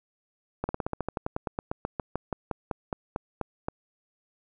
slowing click train, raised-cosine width 1 ms, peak -15 dBFS, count 24, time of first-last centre 0.64-3.685 s, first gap 50 ms, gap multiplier 1.08, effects none

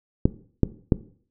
clicks, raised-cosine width 3 ms, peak -3 dBFS, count 3, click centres 0.255 / 0.633 / 0.922 s, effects noise-tail reverb RT60 0.5 s tail -17 dB re dry

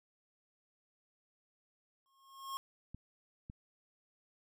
square tone with exponential growth, 1082 Hz, C#6, 42 cents flat, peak -37 dBFS, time 2.06-2.57 s, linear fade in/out 0 ms, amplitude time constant 110 ms
clicks, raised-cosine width 5 ms, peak -34 dBFS, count 2, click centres 2.946 / 3.499 s
effects none

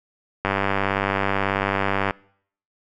click train, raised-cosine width 0.5 ms, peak -6 dBFS, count 164, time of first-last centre 0.45-2.108 s, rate 98.3 Hz, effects noise-tail reverb RT60 0.6 s tail -23 dB re dry

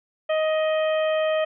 harmonic tone, 626 Hz, D#5, 10 cents sharp, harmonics 1 / 2 / 3 / 4 / 5, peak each -20 / -32 / -33 / -36 / -36 dBFS, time 0.29-1.45 s, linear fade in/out 10 ms, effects none

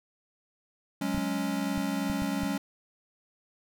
square chord, F# suspended second, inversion none, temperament equal, 185 / 207.7 / 277.2 Hz, F#3 / G#3 / C#4, 0 / 0 / 0 cents, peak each -35 / -34 / -32 dBFS, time 1.01-2.58 s, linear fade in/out 5 ms
clicks, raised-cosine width 5 ms, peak -23 dBFS, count 6, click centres 1.147 / 1.178 / 1.778 / 2.099 / 2.221 / 2.434 s
effects none

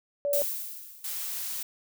sine tone, 573 Hz, D5, 43 cents flat, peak -25 dBFS, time 0.25-0.42 s, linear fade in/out 0 ms
violet noise with exponential decay, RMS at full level -26 dBFS, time 0.33-1.44 s, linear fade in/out 2 ms, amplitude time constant 240 ms
blue noise, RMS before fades -34 dBFS, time 1.04-1.63 s, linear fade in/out 5 ms
effects none

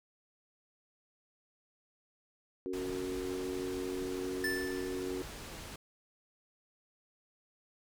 sine chord, F# major, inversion second, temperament equal with one note detuned, 277.2 / 370 / 459.5 Hz, C#4 / F#4 / A#4, 0 / 0 / -25 cents, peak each -40 / -37 / -43 dBFS, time 2.66-5.22 s, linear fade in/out 0 ms
pink low-pass noise, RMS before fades -46 dBFS, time 2.73-5.76 s, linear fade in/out 5 ms, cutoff 11000 Hz, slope 12 dB/octave
square tone with exponential decay, 1760 Hz, A6, in tune, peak -31 dBFS, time 4.44-5.23 s, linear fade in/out 2 ms, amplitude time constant 170 ms
effects none

